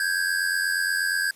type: tone pair together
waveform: square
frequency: 1568 / 1656.4 Hz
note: G6 / G#6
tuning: 0 / -5 cents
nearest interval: minor second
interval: 95 cents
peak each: -26 dBFS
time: 0-1.31 s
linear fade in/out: 2 ms
effects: white hiss -54 dBFS RMS until 1.35 s + resampled to 32000 Hz